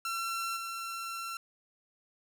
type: tone with level steps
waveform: sawtooth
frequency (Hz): 1354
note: E6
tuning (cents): +46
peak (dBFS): -29 / -33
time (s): 0.05-1.37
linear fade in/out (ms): 2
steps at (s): 0.56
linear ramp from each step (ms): 10
effects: none